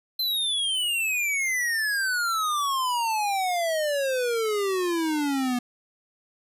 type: exponential sweep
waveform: square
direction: down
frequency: 4119 to 241.6 Hz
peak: -24 dBFS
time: 0.19-5.59 s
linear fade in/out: 5 ms
effects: resampled to 32000 Hz